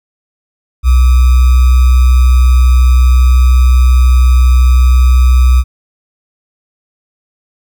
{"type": "tone with sample-and-hold", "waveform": "sine", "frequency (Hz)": 62.8, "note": "B1", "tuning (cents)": 30, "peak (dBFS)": -3, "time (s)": [0.83, 5.64], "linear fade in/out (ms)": 50, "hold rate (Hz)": 1225, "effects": []}